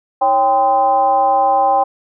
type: tone with frequency modulation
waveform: sine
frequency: 791 Hz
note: G5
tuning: 15 cents sharp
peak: -10 dBFS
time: 0.21-1.84 s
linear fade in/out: 10 ms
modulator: 238 Hz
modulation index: 0.78
effects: none